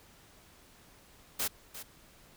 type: noise with echo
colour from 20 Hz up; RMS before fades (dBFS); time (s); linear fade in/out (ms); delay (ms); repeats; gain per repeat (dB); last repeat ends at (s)
white; -32; 1.39-1.48; 10; 350; 1; -12; 1.83
effects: pink hiss -59 dBFS RMS until 2.36 s